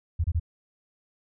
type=tone bursts; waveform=sine; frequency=82.41 Hz; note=E2; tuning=in tune; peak=-21 dBFS; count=3; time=0.19-0.398 s; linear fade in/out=10 ms; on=52 ms; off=26 ms; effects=none